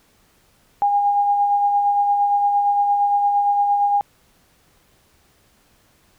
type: tone with tremolo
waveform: sine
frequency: 813 Hz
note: G#5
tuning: 37 cents flat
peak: -13 dBFS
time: 0.82-4.01 s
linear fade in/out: 0 ms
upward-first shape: sine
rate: 8.7 Hz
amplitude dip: 35%
effects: pink hiss -58 dBFS RMS until 6.18 s